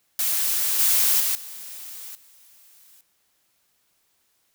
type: noise with level steps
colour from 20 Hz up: blue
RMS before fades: -23 / -19 / -23 / -38 / -53 dBFS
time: 0.19-3.01 s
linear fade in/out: 2 ms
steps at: 0.79 / 1.2 / 1.35 / 2.15 s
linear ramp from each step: 2 ms
effects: white hiss -68 dBFS RMS until 4.54 s